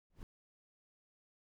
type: noise with exponential growth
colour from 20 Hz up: brown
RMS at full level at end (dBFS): -43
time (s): 0.1-0.23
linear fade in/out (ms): 1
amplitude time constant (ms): 28
effects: none